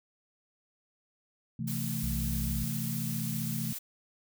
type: chord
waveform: sine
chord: A minor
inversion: first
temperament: equal with one note detuned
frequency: 129.76 / 164.81 / 220 Hz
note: C3 / E3 / A3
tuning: -14 / 0 / 0 cents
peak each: -36 / -36 / -36 dBFS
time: 1.59-3.73 s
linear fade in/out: 5 ms
type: noise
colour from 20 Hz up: blue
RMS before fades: -39 dBFS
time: 1.67-3.79 s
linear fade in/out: 10 ms
type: tone with vibrato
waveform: triangle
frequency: 61.7 Hz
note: B1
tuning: 1 cent flat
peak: -31 dBFS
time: 2.03-2.64 s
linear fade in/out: 5 ms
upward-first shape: triangle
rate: 7 Hz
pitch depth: 53 cents each way
effects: none